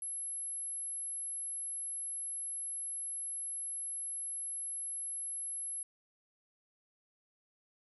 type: tone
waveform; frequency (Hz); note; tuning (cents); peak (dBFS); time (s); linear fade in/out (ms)
sine; 11050; F9; -20; -37; 0.02-5.83; 2
effects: none